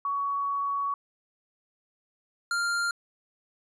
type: tone pair in turn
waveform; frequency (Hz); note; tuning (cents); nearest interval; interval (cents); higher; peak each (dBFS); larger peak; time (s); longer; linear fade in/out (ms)
sine / square; 1123 / 1395.8; C#6 / F6; +22 / -1; major third; 377; second; -26; neither; 0.05-0.94 / 2.51-2.91; first; 2
effects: resampled to 22050 Hz